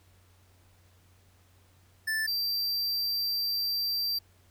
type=tone pair in turn; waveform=square; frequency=1760 / 4699 Hz; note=A6 / D8; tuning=0 / 0 cents; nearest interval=octave + perfect fourth; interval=1700 cents; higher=second; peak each=-28 dBFS; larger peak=neither; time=2.07-2.27 / 2.27-4.19 s; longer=second; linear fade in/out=10 ms; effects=added 91 Hz sine -60 dBFS peak until 4.5 s + pink hiss -65 dBFS RMS until 4.5 s